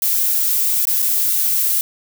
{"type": "noise with dropouts", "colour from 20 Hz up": "violet", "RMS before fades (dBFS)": -17, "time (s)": [0.02, 1.81], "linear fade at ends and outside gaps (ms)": 1, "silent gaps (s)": [[0.853, 0.871], [1.021, 1.025]], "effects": []}